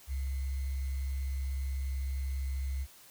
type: tone with sample-and-hold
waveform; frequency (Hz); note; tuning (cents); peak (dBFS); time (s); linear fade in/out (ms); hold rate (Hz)
sine; 67.1; C2; +44; -31; 0.07-2.87; 50; 2100
effects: white hiss -56 dBFS RMS until 3.1 s